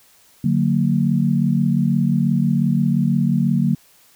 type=chord; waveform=sine; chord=D augmented; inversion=none; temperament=just; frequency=146.83 / 183.54 / 229.4 Hz; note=D3 / F#3 / A#3; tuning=0 / -14 / -28 cents; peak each=-19 dBFS; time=0.44-3.75 s; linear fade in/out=5 ms; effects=white hiss -53 dBFS RMS until 4.15 s